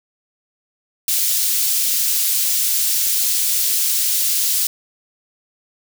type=high-pass noise; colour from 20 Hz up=white; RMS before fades=-18 dBFS; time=1.08-4.67 s; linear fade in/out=2 ms; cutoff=4000 Hz; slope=12 dB/octave; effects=none